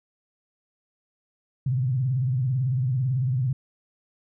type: tone with vibrato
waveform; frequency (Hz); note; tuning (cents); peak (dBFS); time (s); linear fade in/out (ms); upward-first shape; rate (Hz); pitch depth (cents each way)
sine; 128.5; C3; -31; -21; 1.66-3.53; 5; sine; 18; 140
effects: none